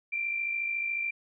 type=tone pair together; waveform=sine; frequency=2359 / 2413 Hz; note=D7 / D7; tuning=+7 / +46 cents; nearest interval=unison; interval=39 cents; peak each=-29 / -38 dBFS; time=0.12-1.11 s; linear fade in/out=10 ms; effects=none